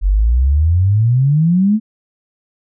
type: exponential sweep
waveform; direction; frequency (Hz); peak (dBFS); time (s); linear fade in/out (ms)
sine; up; 44.92 to 223.7; -9; 0.01-1.8; 50
effects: none